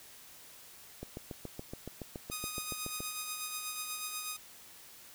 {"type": "click train", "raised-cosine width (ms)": 2, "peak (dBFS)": -27, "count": 15, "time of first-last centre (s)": [1.03, 3.005], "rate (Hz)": 7.09}
{"type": "tone with tremolo", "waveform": "5% pulse", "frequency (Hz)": 1244.5, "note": "D#6", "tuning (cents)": 0, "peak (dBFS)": -24, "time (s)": [2.31, 4.37], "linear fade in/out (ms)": 10, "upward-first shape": "sine", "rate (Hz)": 8.2, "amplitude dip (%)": 40}
{"effects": ["white hiss -54 dBFS RMS until 5.14 s"]}